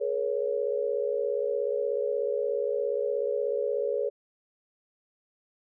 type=tone cluster; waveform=sine; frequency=423.1 / 479.9 / 556 Hz; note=G#4 / B4 / C#5; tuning=+32 / -50 / +5 cents; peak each=-30 dBFS; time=0-4.1 s; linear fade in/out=20 ms; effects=none